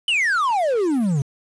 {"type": "exponential sweep", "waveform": "triangle", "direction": "down", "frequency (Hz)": [3069, 129.8], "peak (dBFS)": -15, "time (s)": [0.08, 1.22], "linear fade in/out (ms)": 2, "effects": ["resampled to 22050 Hz", "7-bit"]}